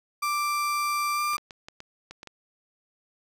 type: tone with pitch glide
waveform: 35% pulse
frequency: 1177 to 1190 Hz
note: D6 to D6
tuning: +3 to +22 cents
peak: -23 dBFS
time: 0.22-1.37 s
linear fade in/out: 10 ms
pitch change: +19 cents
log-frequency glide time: 1.14-1.21 s
type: clicks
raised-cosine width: 0.2 ms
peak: -24 dBFS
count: 8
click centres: 1.334 / 1.381 / 1.508 / 1.685 / 1.804 / 2.11 / 2.231 / 2.273 s
effects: none